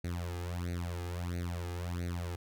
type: tone with flanger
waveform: sawtooth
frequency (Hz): 87.31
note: F2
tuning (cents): 0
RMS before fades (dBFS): -37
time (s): 0.04-2.36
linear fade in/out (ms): 5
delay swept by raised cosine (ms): 0.47 to 2.47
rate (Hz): 1.5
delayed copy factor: +0.95
effects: none